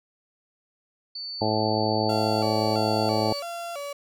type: tone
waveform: sine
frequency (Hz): 4500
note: C#8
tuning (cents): +25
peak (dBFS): -32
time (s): 1.15-3.4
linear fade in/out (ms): 5
type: harmonic tone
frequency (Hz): 108.2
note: A2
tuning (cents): -29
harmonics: 1 / 2 / 3 / 4 / 5 / 6 / 7 / 8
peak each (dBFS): -30 / -30 / -30 / -30 / -30 / -30 / -30 / -30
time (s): 1.41-3.33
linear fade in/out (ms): 5
type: tone with vibrato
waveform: 35% pulse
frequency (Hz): 625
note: D#5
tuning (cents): +8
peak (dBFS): -30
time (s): 2.09-3.93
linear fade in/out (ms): 5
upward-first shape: square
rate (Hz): 1.5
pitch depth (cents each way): 160
effects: none